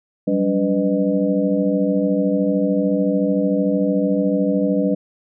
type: tone cluster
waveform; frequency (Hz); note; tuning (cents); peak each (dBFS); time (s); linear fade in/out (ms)
sine; 182.2 / 195.7 / 288.3 / 496.7 / 614; F#3 / G3 / D4 / B4 / D#5; -26 / -3 / -32 / +10 / -23; -26 / -20 / -20 / -22 / -25; 0.27-4.95; 10
effects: none